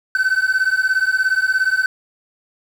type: beating tone pair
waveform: triangle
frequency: 1517 / 1534 Hz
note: F#6 / G6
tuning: +43 / -38 cents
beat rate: 17 Hz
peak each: -16 dBFS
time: 0.15-1.86 s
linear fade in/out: 2 ms
effects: 7-bit